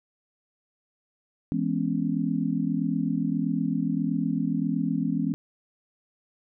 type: chord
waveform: sine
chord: C# minor seventh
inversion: first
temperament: just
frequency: 166.31 / 207.9 / 249.5 / 277.2 Hz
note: E3 / G#3 / B3 / C#4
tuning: +16 / +2 / +18 / 0 cents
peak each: -29 dBFS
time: 1.52-5.34 s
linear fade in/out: 0 ms
effects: none